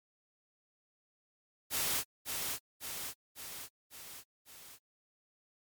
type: noise with echo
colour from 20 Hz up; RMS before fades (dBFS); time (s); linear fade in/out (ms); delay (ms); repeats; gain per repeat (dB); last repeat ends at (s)
white; -33; 1.7-2.04; 50; 550; 5; -4; 4.79
effects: MP3 96 kbps